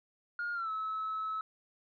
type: tone with pitch glide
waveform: sine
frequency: 1422 to 1296.5 Hz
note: F6 to E6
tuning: +31 to -29 cents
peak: -32 dBFS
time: 0.39-1.41 s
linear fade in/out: 2 ms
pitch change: -160 cents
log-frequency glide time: 0.53-0.7 s
effects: tanh soft clip ceiling -30 dBFS